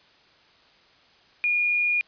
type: tone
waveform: sine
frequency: 2433 Hz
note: D#7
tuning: 39 cents flat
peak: -20 dBFS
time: 1.44-2.01 s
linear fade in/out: 0 ms
effects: white hiss -57 dBFS RMS until 2.07 s + resampled to 11025 Hz